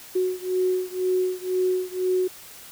sine beating tone pair, 367.7 / 369.7 Hz, F#4 / F#4, -11 / -1 cents, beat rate 2 Hz, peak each -24 / -25 dBFS, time 0.15-2.28 s, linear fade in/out 10 ms, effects white hiss -44 dBFS RMS until 2.71 s

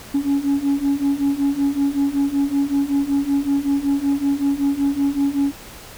sine beating tone pair, 277.2 / 282.5 Hz, C#4 / C#4, 0 / +33 cents, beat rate 5.3 Hz, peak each -19 / -17 dBFS, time 0.14-5.52 s, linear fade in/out 10 ms, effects tanh soft clip ceiling -13 dBFS + pink hiss -39 dBFS RMS until 5.97 s

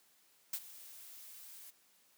blue noise with ADSR envelope, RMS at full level -36 dBFS, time 0.53-1.71 s, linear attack 5 ms, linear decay 56 ms, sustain -17 dB, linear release 15 ms, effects white hiss -69 dBFS RMS until 2.17 s + high-pass 150 Hz 12 dB/octave

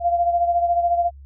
sine beating tone pair, 691 / 705 Hz, F5 / F5, -19 / +16 cents, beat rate 14 Hz, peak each -17 / -24 dBFS, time 0-1.11 s, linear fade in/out 50 ms, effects added 69 Hz sine -39 dBFS peak until 1.25 s

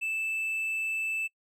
triangle tone, 2637 Hz, E7, in tune, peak -27 dBFS, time 0.01-1.28 s, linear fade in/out 20 ms, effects noise-tail reverb RT60 0.1 s tail -25 dB re dry

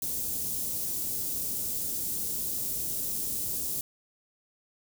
white band-stop noise, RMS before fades -32 dBFS, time 0.02-3.81 s, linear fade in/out 2 ms, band 340 to 7700 Hz, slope 12 dB/octave, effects none

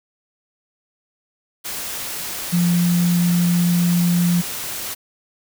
sine tone in noise, 174.4 Hz, F3, 2 cents flat, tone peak -14 dBFS, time 2.52-4.42 s, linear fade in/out 20 ms, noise white, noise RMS -28 dBFS, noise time 1.64-4.95 s, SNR +11 dB, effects none

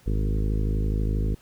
harmonic tone with a mistuned harmonic, 52.3 Hz, G#1, 13 cents sharp, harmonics 1 / 2 / 3 / 4 / 5 / 6 / 7 / 8 / 9, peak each -23 / -29 / -33 / -35 / -37 / -39 / -40 / -41 / -42 dBFS, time 0.06-1.35 s, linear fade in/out 10 ms, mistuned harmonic 1, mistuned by -71 cents, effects pink hiss -57 dBFS RMS until 1.41 s

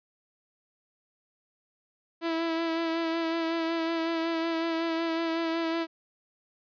sawtooth tone with vibrato, 329.6 Hz, E4, in tune, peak -23 dBFS, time 2.21-5.87 s, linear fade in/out 50 ms, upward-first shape sine, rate 5.4 Hz, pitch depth 24 cents each way, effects resampled to 11025 Hz

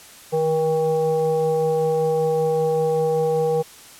sine tone with frequency modulation, 477.4 Hz, A#4, 41 cents sharp, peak -17 dBFS, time 0.32-3.63 s, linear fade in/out 20 ms, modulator 320 Hz, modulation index 0.66, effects white hiss -44 dBFS RMS until 3.99 s + low-pass 12000 Hz 12 dB/octave

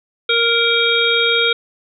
harmonic tone, 466.2 Hz, A#4, in tune, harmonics 1 / 3 / 5 / 7 / 8, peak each -19 / -19 / -19 / -19 / -19 dBFS, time 0.29-1.53 s, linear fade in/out 5 ms, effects none

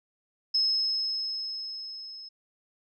sine tone with level ramp, 5180 Hz, E8, 31 cents flat, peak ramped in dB -21 to -41 dBFS, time 0.54-2.29 s, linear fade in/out 10 ms, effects none

